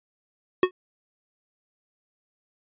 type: tone with exponential decay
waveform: square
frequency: 367.4 Hz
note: F#4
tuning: 12 cents flat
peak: -12 dBFS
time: 0.63-0.71 s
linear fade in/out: 2 ms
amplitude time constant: 16 ms
effects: resampled to 8000 Hz